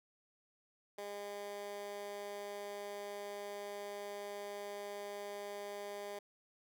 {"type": "tone with high-pass filter", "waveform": "15% pulse", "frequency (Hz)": 203.4, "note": "G#3", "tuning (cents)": -36, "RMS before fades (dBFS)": -45, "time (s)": [0.98, 6.19], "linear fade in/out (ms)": 5, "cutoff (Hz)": 470, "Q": 1.6, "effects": []}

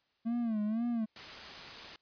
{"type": "tone with vibrato", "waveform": "triangle", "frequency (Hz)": 224, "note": "A3", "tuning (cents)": 31, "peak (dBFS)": -28, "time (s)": [0.25, 1.06], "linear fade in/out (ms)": 20, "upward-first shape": "sine", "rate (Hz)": 2, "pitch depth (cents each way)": 120}
{"type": "noise", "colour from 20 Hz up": "white", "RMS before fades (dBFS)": -45, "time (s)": [1.16, 1.96], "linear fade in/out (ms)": 2}
{"effects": ["white hiss -75 dBFS RMS until 2.01 s", "resampled to 11025 Hz"]}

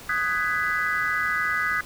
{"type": "chord", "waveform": "sine", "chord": "G# minor seventh", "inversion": "second", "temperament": "just", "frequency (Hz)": [1245.9, 1495.1, 1661.2, 1993.5], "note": ["D#6", "F#6", "G#6", "B6"], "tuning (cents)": [2, 18, 0, 16], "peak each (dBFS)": -27, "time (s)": [0.09, 1.81], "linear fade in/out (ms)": 5, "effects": ["tanh soft clip ceiling -14 dBFS", "pink hiss -43 dBFS RMS until 1.85 s"]}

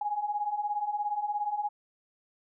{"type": "beating tone pair", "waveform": "sine", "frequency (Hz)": [818, 835], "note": ["G#5", "G#5"], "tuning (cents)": [-26, 9], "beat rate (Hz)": 17, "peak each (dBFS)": [-34, -30], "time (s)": [0.01, 1.69], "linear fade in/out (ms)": 5, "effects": []}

